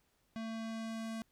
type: tone with low-pass filter sweep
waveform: square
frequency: 224.3 Hz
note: A3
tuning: 34 cents sharp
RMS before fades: -41 dBFS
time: 0.36-1.22 s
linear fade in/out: 0 ms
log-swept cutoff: 4600 to 11000 Hz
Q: 0.8
effects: pink hiss -75 dBFS RMS until 1.31 s